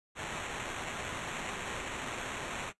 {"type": "noise with sample-and-hold", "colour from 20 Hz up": "blue", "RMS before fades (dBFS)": -39, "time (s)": [0.15, 2.73], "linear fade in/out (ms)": 50, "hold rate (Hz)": 4900, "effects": ["noise-tail reverb RT60 0.1 s tail -17 dB re dry", "resampled to 24000 Hz"]}